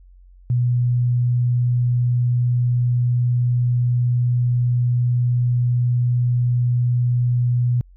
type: tone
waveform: sine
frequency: 122.3 Hz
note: B2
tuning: 16 cents flat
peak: -15 dBFS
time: 0.5-7.81 s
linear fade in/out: 0 ms
effects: added 45 Hz sine -44 dBFS peak until 7.96 s